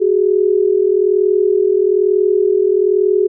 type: tone pair together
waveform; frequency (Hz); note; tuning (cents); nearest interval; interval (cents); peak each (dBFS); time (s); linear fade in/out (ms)
sine; 374.2 / 415.3; F#4 / G#4; +20 / 0; major second; 180; -13; 0-3.28; 20
effects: none